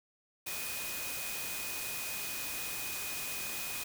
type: tone in noise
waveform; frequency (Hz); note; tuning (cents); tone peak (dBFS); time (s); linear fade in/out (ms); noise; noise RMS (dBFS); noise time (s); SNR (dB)
sine; 2489; D#7; 0; -43; 0.46-3.84; 10; white; -39; 0.46-3.84; -7
effects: none